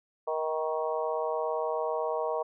harmonic tone with a mistuned harmonic, 157.7 Hz, D#3, 24 cents sharp, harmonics 3 / 4 / 5 / 6 / 7, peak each -32 / -32 / -37 / -36 / -38 dBFS, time 0.27-2.43 s, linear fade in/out 10 ms, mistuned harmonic 5, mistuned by -23 cents, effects none

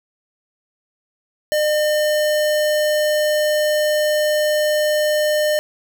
square tone, 605 Hz, D#5, 49 cents flat, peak -16 dBFS, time 1.52-5.59 s, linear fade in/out 0 ms, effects none

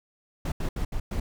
brown noise bursts at uneven times, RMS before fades -28 dBFS, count 5, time 0.45-0.52 / 0.6-0.69 / 0.76-0.85 / 0.92-1 / 1.11-1.2 s, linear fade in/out 5 ms, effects none

